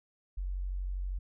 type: tone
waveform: sine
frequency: 46.25 Hz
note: F#1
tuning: in tune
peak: -32 dBFS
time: 0.37-1.19 s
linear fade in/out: 10 ms
effects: none